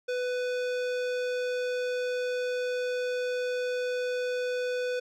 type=tone with hard clipping; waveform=sine; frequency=497.6 Hz; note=B4; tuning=13 cents sharp; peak=-30 dBFS; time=0.08-5 s; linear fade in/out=10 ms; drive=17 dB; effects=none